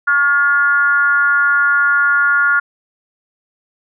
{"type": "tone with frequency modulation", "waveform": "sine", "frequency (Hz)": 1417, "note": "F6", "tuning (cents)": 25, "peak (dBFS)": -10, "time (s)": [0.07, 2.6], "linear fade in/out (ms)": 10, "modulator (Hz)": 296, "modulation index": 0.58, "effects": []}